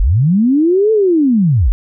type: linear two-way sweep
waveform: sine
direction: up then down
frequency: 36 to 447.5 to 36 Hz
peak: -8 dBFS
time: 0-1.72 s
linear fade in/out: 0 ms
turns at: 0.92 s
effects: none